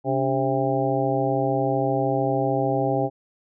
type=harmonic tone with a mistuned harmonic; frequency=133.1 Hz; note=C3; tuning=30 cents sharp; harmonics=1 / 2 / 3 / 4 / 5 / 6; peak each=-27 / -27 / -27 / -27 / -27 / -27 dBFS; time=0.04-3.1 s; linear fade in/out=50 ms; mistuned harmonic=2; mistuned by=+110 cents; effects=none